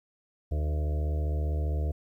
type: harmonic tone with a mistuned harmonic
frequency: 75.2 Hz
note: D2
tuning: 42 cents sharp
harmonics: 1 / 2 / 4 / 5 / 6 / 7 / 8 / 9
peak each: -26 / -38 / -44 / -46 / -44 / -46 / -49 / -46 dBFS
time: 0.51-1.92 s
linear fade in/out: 10 ms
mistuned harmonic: 8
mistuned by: +22 cents
effects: 11-bit